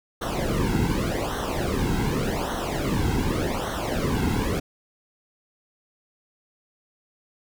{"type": "noise with flanger", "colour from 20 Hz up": "brown", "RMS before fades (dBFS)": -25, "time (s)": [0.21, 4.6], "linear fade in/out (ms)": 10, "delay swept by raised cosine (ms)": [0.41, 1.71], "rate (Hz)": 0.86, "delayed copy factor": -0.85, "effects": []}